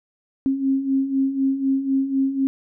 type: beating tone pair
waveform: sine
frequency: 266.8 / 270.8 Hz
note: C4 / C#4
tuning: +34 / -40 cents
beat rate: 4 Hz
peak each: -25 / -19 dBFS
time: 0.46-2.47 s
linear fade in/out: 0 ms
effects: none